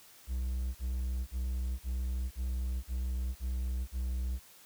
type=tone bursts; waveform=triangle; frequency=62.8 Hz; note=B1; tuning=30 cents sharp; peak=-29 dBFS; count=8; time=0.27-4.397 s; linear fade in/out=50 ms; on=480 ms; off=41 ms; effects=white hiss -57 dBFS RMS until 4.65 s